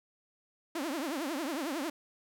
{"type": "tone with vibrato", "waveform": "sawtooth", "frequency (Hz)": 300, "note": "D4", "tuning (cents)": 37, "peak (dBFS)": -29, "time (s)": [0.75, 1.9], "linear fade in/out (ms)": 5, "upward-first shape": "triangle", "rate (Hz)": 11, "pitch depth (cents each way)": 300, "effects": []}